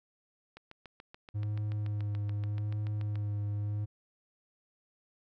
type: click train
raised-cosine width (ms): 0.3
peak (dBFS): -32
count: 19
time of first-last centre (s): 0.57-3.156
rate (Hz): 6.96
type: tone with vibrato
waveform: triangle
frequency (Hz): 104.2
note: G#2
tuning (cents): +6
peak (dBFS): -29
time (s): 1.34-3.86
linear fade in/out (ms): 20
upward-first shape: sine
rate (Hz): 0.83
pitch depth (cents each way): 20
effects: none